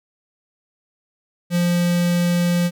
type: tone with notch filter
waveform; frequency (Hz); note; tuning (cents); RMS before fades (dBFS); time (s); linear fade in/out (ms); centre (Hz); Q
square; 174.61; F3; 0; -18; 1.5-2.71; 50; 1000; 1.3
effects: none